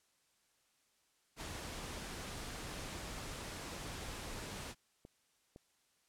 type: noise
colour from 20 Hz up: pink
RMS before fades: -45 dBFS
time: 1.36-4.75 s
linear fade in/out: 50 ms
type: click train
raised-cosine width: 2 ms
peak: -39 dBFS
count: 6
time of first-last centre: 3.01-5.561 s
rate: 1.96 Hz
effects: white hiss -75 dBFS RMS until 6.08 s + low-pass 10000 Hz 12 dB/octave